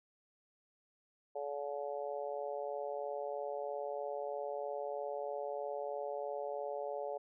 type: harmonic tone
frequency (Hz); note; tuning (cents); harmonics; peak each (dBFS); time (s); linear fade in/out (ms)
143.1; D3; -45; 3 / 4 / 5 / 6; -43 / -40 / -44 / -48; 1.35-7.18; 10
effects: none